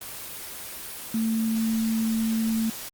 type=tone in noise; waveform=sine; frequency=223.7 Hz; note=A3; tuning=29 cents sharp; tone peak=-22 dBFS; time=1.14-2.7 s; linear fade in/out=5 ms; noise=white; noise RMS=-37 dBFS; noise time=0.01-2.89 s; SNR=+12 dB; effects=Opus 24 kbps